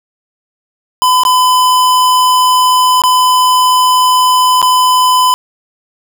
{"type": "tone with dropouts", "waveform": "square", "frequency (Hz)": 1009, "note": "B5", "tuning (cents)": 37, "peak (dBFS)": -7, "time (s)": [1.02, 5.34], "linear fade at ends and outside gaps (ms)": 0, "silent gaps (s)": [[1.235, 1.251], [3.019, 3.037], [4.617, 4.627]], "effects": []}